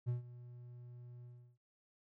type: tone with ADSR envelope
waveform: triangle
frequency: 121.8 Hz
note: B2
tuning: 24 cents flat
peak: -30 dBFS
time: 0.06-1.58 s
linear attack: 29 ms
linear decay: 130 ms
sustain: -18 dB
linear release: 340 ms
effects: none